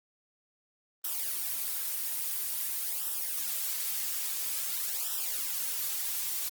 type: noise with flanger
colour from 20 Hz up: blue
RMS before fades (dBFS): -33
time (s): 1.04-6.49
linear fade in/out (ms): 5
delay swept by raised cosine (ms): 0.44 to 4.64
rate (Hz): 0.49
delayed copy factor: -0.7
effects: Opus 24 kbps